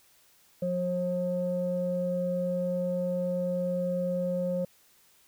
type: tone pair together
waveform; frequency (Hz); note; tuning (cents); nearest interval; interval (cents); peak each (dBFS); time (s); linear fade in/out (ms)
sine; 179.2 / 537; F3 / C5; +45 / +45; octave + perfect fifth; 1900; -30 / -28; 0.62-4.65; 5
effects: tanh soft clip ceiling -19 dBFS + white hiss -62 dBFS RMS until 5.27 s